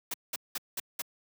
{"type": "noise bursts", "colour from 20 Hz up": "white", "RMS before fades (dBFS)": -34, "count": 5, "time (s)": [0.11, 1.02], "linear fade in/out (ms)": 5, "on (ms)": 30, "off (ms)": 190, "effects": ["high-pass 150 Hz 12 dB/octave"]}